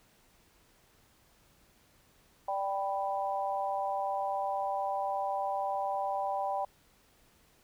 sine chord, G major, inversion second, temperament equal, 587.3 / 784 / 987.8 Hz, D5 / G5 / B5, 0 / 0 / 0 cents, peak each -36 / -32 / -37 dBFS, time 2.48-6.65 s, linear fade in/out 5 ms, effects pink hiss -65 dBFS RMS until 7.63 s

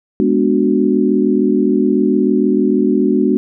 sine chord, G# half-diminished seventh, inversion none, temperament equal, 207.7 / 246.9 / 293.7 / 370 Hz, G#3 / B3 / D4 / F#4, 0 / 0 / 0 / 0 cents, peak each -16 dBFS, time 0.2-3.37 s, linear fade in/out 0 ms, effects none

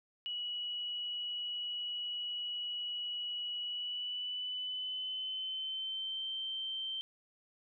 sine tone with pitch glide, 2928 to 3120 Hz, F#7 to G7, -19 to -9 cents, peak -36 dBFS, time 0.26-7.01 s, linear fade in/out 0 ms, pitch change +110 cents, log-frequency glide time 3.61-6.26 s, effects none

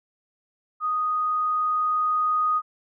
sine tone with level ramp, 1243 Hz, D#6, 2 cents flat, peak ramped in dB -22 to -19 dBFS, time 0.8-2.62 s, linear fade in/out 50 ms, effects none

